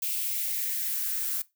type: noise with high-pass filter sweep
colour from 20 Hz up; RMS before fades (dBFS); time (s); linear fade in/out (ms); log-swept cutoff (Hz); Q
violet; -30; 0.02-1.42; 5; 2600 to 1300; 2.9
effects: noise-tail reverb RT60 0.2 s tail -19 dB re dry